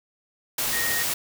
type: tone in noise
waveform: sine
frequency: 1864.7 Hz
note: A#6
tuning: in tune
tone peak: -27 dBFS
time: 0.73-1.03 s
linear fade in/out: 5 ms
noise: white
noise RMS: -26 dBFS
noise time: 0.58-1.14 s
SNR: -4 dB
effects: none